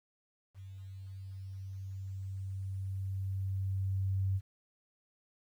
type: tone with level ramp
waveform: sine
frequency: 96.2 Hz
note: G2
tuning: 32 cents flat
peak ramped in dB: -45 to -28 dBFS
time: 0.54-4.41 s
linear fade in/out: 50 ms
effects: 11-bit